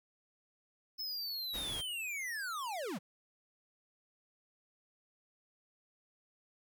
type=linear sweep; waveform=square; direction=down; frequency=5274 to 139.5 Hz; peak=-38 dBFS; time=0.98-2.99 s; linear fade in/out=20 ms
type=noise; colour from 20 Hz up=pink; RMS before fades=-45 dBFS; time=1.53-1.82 s; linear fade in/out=20 ms
effects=none